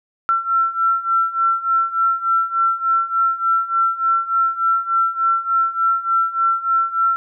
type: beating tone pair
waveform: sine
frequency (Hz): 1347 / 1350.4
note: E6 / E6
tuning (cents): +37 / +41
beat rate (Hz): 3.4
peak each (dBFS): -20 / -17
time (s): 0.29-7.16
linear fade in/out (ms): 0
effects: none